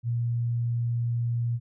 sine tone, 118.4 Hz, A#2, 27 cents sharp, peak -24 dBFS, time 0.03-1.6 s, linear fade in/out 50 ms, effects none

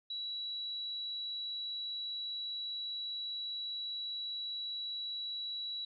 sine tone, 3915 Hz, B7, 16 cents flat, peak -37 dBFS, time 0.1-5.85 s, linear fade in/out 5 ms, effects none

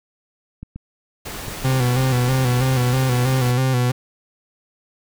clicks, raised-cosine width 5 ms, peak -20 dBFS, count 3, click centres 0.63 / 0.76 / 1.482 s
pink noise, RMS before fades -31 dBFS, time 1.25-3.52 s, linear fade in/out 10 ms
40% pulse tone with vibrato, 127.3 Hz, C3, 47 cents flat, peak -15 dBFS, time 1.64-3.92 s, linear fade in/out 10 ms, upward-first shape square, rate 3.1 Hz, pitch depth 50 cents each way
effects none

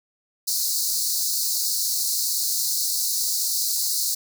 pink high-pass noise, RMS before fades -24 dBFS, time 0.47-4.15 s, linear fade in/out 10 ms, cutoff 4100 Hz, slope 96 dB/octave, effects none

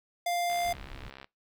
square tone, 698.5 Hz, F5, in tune, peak -28 dBFS, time 0.26-0.73 s, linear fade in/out 5 ms
click train, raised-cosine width 0.3 ms, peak -29 dBFS, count 51, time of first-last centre 0.5-1.244 s, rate 67.2 Hz
brown noise, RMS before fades -45 dBFS, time 0.64-1.1 s, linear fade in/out 0 ms
effects noise-tail reverb RT60 0.2 s tail -24 dB re dry

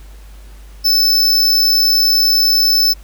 square tone, 5270 Hz, E8, 1 cent flat, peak -10 dBFS, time 0.84-2.94 s, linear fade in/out 20 ms, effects added 50 Hz sine -34 dBFS peak until 3.03 s + pink hiss -47 dBFS RMS until 3.03 s

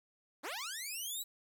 10% pulse linear sweep, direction up, 232.6 to 4000 Hz, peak -31 dBFS, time 0.43-1.24 s, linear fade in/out 20 ms, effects 12-bit

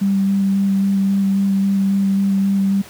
sine tone with vibrato, 196 Hz, G3, in tune, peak -13 dBFS, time 0.01-2.82 s, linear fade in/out 10 ms, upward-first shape square, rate 3.7 Hz, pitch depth 9 cents each way, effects pink hiss -40 dBFS RMS until 2.89 s + high-pass 100 Hz 12 dB/octave

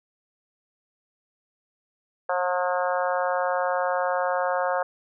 harmonic tone, 180 Hz, F#3, 47 cents flat, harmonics 3 / 4 / 5 / 6 / 7 / 8 / 9, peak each -26 / -28 / -30 / -32 / -33 / -34 / -35 dBFS, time 2.29-4.83 s, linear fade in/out 5 ms, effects none

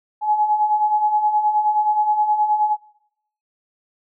sine beating tone pair, 839 / 848.5 Hz, G#5 / G#5, +17 / +37 cents, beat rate 9.5 Hz, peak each -23 / -16 dBFS, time 0.21-2.77 s, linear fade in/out 50 ms, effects noise-tail reverb RT60 0.7 s tail -20 dB re dry

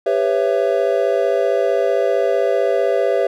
triangle chord, C# half-diminished seventh, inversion second, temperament just, 399.1 / 498.9 / 554.4 / 665.2 Hz, G4 / B4 / C#5 / E5, +31 / +17 / 0 / +16 cents, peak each -18 dBFS, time 0.06-3.27 s, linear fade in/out 5 ms, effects none

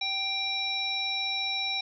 harmonic tone with a mistuned harmonic, 779 Hz, G5, 11 cents flat, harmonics 1 / 3 / 5 / 7, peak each -38 / -33 / -30 / -37 dBFS, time 0.01-1.81 s, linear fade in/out 5 ms, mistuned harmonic 3, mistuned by +25 cents, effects none

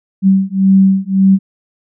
sine beating tone pair, 191.7 / 193.5 Hz, G3 / G3, -38 / -22 cents, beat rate 1.8 Hz, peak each -10 dBFS, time 0.22-1.39 s, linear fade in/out 50 ms, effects none

